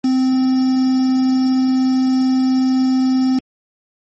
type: tone with quantisation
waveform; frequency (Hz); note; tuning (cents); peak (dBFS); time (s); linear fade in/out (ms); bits
triangle; 259.5; C4; -14; -10; 0.04-3.39; 5; 5
effects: MP3 32 kbps